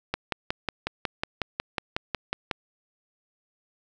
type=click train; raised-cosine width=0.3 ms; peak=-10 dBFS; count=14; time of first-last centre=0.14-2.512 s; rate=5.48 Hz; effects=none